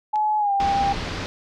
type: tone with pitch glide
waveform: sine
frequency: 852 to 794.9 Hz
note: G#5 to G5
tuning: +44 to +24 cents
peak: -18 dBFS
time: 0.13-0.93 s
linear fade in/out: 10 ms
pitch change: -120 cents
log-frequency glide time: 0.38-0.52 s
type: click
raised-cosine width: 0.2 ms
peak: -23 dBFS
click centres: 0.158 s
type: low-pass noise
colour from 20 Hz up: pink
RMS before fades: -29 dBFS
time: 0.6-1.26 s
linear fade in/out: 0 ms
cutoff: 5100 Hz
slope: 24 dB/octave
effects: none